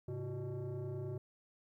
sine tone with frequency modulation, 134.7 Hz, C#3, 49 cents flat, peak -36 dBFS, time 0.08-1.18 s, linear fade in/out 5 ms, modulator 240 Hz, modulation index 1.3, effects tanh soft clip ceiling -37 dBFS + 13-bit

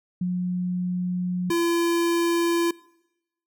sine / square tone pair in turn, 180 / 339.8 Hz, F#3 / F4, -47 / -47 cents, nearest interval major seventh, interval 1100 cents, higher second, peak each -22 / -21 dBFS, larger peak second, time 0.21-1.5 / 1.5-2.71 s, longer first, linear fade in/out 5 ms, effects noise-tail reverb RT60 0.9 s tail -22 dB re dry

